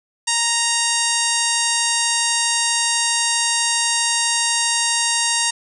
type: harmonic tone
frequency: 932.3 Hz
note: A#5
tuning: in tune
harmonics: 1 / 2 / 3 / 4 / 5 / 6 / 7 / 8 / 9 / 10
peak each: -26 / -26 / -26 / -26 / -26 / -26 / -26 / -26 / -26 / -26 dBFS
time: 0.27-5.51 s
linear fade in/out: 10 ms
effects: none